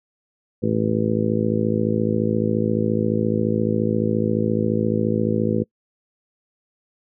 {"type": "harmonic tone", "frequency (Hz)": 54.4, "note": "A1", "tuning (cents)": -19, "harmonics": [2, 3, 4, 5, 6, 7, 8, 9], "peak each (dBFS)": [-26, -28, -22, -30, -27, -26, -30, -26], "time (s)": [0.62, 5.64], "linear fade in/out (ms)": 20, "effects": ["noise-tail reverb RT60 0.1 s tail -25 dB re dry"]}